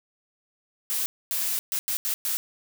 blue noise bursts at uneven times, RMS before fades -27 dBFS, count 6, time 0.9-1.06 / 1.31-1.59 / 1.72-1.79 / 1.88-1.97 / 2.05-2.14 / 2.25-2.37 s, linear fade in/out 0 ms, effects none

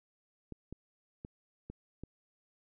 clicks, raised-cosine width 3 ms, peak -30 dBFS, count 5, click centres 0.523 / 0.726 / 1.249 / 1.7 / 2.036 s, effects none

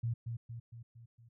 sine tone with echo, 116.54 Hz, A#2, in tune, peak -31 dBFS, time 0.03-0.14 s, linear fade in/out 10 ms, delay 230 ms, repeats 5, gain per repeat -5 dB, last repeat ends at 1.29 s, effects none

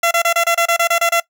15% pulse tone bursts, 679 Hz, F5, 49 cents flat, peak -6 dBFS, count 11, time 0.03-1.201 s, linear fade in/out 5 ms, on 81 ms, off 28 ms, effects noise-tail reverb RT60 0.1 s tail -20 dB re dry

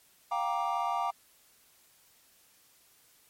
triangle chord, G minor seventh, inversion third, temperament just, 705.6 / 784 / 940.8 / 1176 Hz, F5 / G5 / Bb5 / D6, +18 / 0 / +16 / +2 cents, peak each -32 dBFS, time 0.31-1.11 s, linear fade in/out 10 ms, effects white hiss -63 dBFS RMS until 3.29 s + MP3 64 kbps

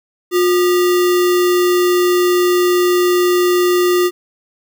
sine tone with sample-and-hold, 357.4 Hz, F4, 40 cents sharp, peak -10 dBFS, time 0.31-4.11 s, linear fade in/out 50 ms, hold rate 1575 Hz, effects none

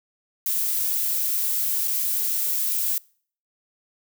violet noise with dropouts, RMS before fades -24 dBFS, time 0.46-2.98 s, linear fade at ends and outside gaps 1 ms, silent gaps 1.876-1.88 s, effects noise-tail reverb RT60 0.5 s tail -25 dB re dry

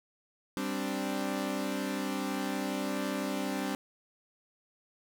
sawtooth chord, G suspended fourth, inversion none, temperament equal, 196 / 261.6 / 293.7 Hz, G3 / C4 / D4, 0 / 0 / 0 cents, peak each -32 dBFS, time 0.57-3.75 s, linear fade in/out 0 ms, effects none

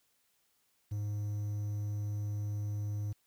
triangle tone with quantisation, 103.83 Hz, G#2, in tune, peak -31 dBFS, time 0.91-3.13 s, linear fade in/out 10 ms, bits 10, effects white hiss -74 dBFS RMS until 3.26 s

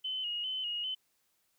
sine tone with vibrato, 2960 Hz, F#7, in tune, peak -33 dBFS, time 0.04-0.95 s, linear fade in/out 10 ms, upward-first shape square, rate 2.5 Hz, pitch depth 49 cents each way, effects white hiss -75 dBFS RMS until 1.58 s

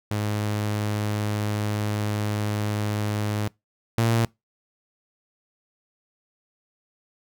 sawtooth tone pair in turn, 105.1 / 114.55 Hz, G#2 / A#2, +21 / -30 cents, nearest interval minor second, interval 149 cents, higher second, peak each -20 / -15 dBFS, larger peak second, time 0.11-3.48 / 3.98-4.25 s, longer first, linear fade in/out 0 ms, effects noise-tail reverb RT60 0.2 s tail -24 dB re dry

